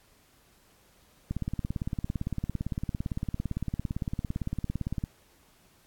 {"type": "click train", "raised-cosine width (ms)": 5, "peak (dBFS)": -18, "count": 67, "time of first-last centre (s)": [1.31, 5.039], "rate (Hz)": 17.7, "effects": ["pink hiss -62 dBFS RMS until 5.86 s", "AAC 64 kbps"]}